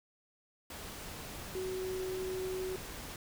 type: tone in noise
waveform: sine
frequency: 373.4 Hz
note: F#4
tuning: 16 cents sharp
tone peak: -35 dBFS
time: 1.55-2.76 s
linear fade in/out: 2 ms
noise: pink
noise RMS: -45 dBFS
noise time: 0.7-3.16 s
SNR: +7 dB
effects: none